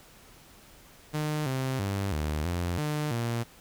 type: tone with pitch steps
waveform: sawtooth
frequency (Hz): 152 / 131.5 / 98.8 / 75.9 / 87.3 / 150.4 / 117.4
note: D#3 / C3 / G2 / D#2 / F2 / D3 / A#2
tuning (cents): -40 / +9 / +14 / -42 / 0 / +42 / +13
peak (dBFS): -24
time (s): 1.13-3.44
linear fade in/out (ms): 20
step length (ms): 330
effects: pink hiss -54 dBFS RMS until 3.6 s

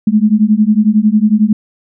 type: beating tone pair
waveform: sine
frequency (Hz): 207.7 / 218.7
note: G#3 / A3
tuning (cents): 0 / -10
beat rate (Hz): 11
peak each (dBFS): -10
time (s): 0.07-1.53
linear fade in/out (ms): 5
effects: none

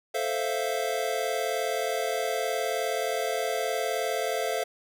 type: chord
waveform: square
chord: F major seventh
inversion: first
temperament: equal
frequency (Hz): 440 / 523.3 / 659.3 / 698.5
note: A4 / C5 / E5 / F5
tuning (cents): 0 / 0 / 0 / 0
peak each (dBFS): -33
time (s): 0.14-4.64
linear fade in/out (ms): 10
effects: none

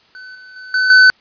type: tone with level steps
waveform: square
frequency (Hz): 1511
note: F#6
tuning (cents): +36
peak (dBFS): -33 / -37 / -32 / -13 / -5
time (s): 0.15-1.1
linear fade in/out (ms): 0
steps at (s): 0.35 / 0.56 / 0.74 / 0.9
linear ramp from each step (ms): 2
effects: white hiss -52 dBFS RMS until 1.2 s + resampled to 11025 Hz

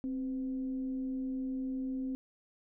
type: tone with frequency modulation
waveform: sine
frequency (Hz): 262.9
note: C4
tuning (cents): +8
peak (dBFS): -33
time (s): 0.04-2.15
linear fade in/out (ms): 0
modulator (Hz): 239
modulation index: 0.23
effects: none

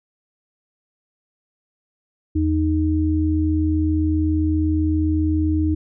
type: tone pair together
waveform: sine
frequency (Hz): 82.37 / 310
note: E2 / D#4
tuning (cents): -1 / -6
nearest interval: octave + major seventh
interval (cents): 2295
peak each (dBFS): -19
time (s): 2.35-5.75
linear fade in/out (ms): 10
effects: none

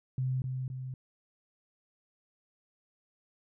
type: tone with echo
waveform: sine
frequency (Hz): 129.5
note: C3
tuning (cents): -17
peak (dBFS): -28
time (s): 0.18-0.42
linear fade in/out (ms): 2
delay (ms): 260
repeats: 2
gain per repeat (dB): -4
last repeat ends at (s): 0.94
effects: none

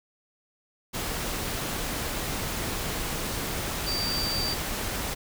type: tone in noise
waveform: sine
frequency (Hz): 4654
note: D8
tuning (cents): -17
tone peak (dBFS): -28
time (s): 3.86-4.55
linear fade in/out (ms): 20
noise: pink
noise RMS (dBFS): -31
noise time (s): 0.93-5.15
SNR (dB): 0
effects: none

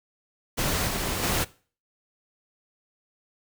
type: noise with level steps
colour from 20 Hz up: pink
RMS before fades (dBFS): -26 / -29 / -25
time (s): 0.57-1.45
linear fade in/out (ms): 20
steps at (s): 0.87 / 1.22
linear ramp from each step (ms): 20
effects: noise-tail reverb RT60 0.4 s tail -20 dB re dry

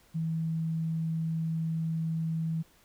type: tone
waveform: sine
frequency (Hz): 162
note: E3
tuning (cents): -30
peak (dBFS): -28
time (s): 0.14-2.63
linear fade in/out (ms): 20
effects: pink hiss -62 dBFS RMS until 2.84 s

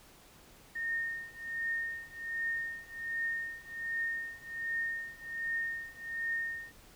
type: tone with tremolo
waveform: sine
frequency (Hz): 1836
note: A#6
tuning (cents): -27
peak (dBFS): -30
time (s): 0.75-6.72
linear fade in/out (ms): 10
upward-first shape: triangle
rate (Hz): 1.3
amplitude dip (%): 95
effects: pink hiss -58 dBFS RMS until 6.95 s

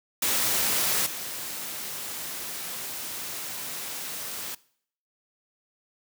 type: noise with level steps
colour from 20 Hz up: white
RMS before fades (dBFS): -25 / -35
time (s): 0.22-4.55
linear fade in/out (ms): 5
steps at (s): 1.06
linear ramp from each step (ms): 5
effects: noise-tail reverb RT60 0.6 s tail -21 dB re dry + high-pass 100 Hz 12 dB/octave

